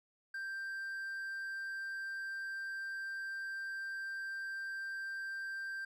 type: tone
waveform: triangle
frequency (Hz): 1576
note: G6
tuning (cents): +9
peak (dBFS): -37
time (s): 0.34-5.85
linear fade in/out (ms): 5
effects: none